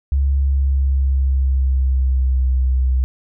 sine tone with pitch glide, 68.8 to 64.19 Hz, C#2 to C2, -12 to -32 cents, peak -13 dBFS, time 0.12-3.04 s, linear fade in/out 0 ms, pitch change -120 cents, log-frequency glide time 0.34-2.5 s, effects none

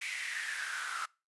pink noise with high-pass filter sweep, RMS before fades -38 dBFS, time 0.01-1.06 s, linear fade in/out 10 ms, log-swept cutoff 2200 to 1300 Hz, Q 7.3, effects noise-tail reverb RT60 0.3 s tail -24 dB re dry + resampled to 24000 Hz

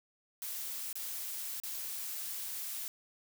blue noise with dropouts, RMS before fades -40 dBFS, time 0.42-2.88 s, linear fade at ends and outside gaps 0 ms, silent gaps 0.928-0.955 / 1.6-1.635 s, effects none

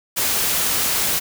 white noise, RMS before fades -20 dBFS, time 0.16-1.2 s, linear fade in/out 20 ms, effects none

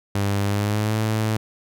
sawtooth tone with pitch glide, 100.2 to 109.27 Hz, G2 to A2, +38 to -12 cents, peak -16 dBFS, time 0.15-1.37 s, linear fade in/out 5 ms, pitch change +150 cents, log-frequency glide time 0.44-0.98 s, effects none

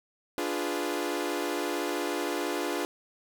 sawtooth chord, D diminished seventh, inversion none, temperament equal, 293.7 / 349.2 / 415.3 / 493.9 Hz, D4 / F4 / Ab4 / Cb5, 0 / 0 / 0 / 0 cents, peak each -30 / -29 / -32 / -33 dBFS, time 0.38-2.85 s, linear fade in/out 0 ms, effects none

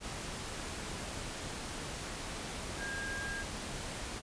sine tone in noise, 1618 Hz, G#6, 46 cents flat, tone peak -38 dBFS, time 2.78-3.45 s, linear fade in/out 50 ms, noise pink, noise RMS -41 dBFS, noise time 0-4.22 s, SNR 0 dB, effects resampled to 22050 Hz

